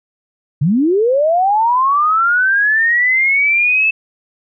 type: linear sweep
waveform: sine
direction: up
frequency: 128.4 to 2637 Hz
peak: -10 dBFS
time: 0.61-3.91 s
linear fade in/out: 10 ms
effects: none